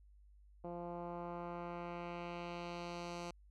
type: tone with low-pass filter sweep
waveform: 10% pulse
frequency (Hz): 173.3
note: F3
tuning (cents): -13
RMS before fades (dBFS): -45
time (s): 0.64-3.31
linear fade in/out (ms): 5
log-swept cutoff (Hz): 670 to 6600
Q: 1.2
effects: added 50 Hz sine -60 dBFS peak until 3.5 s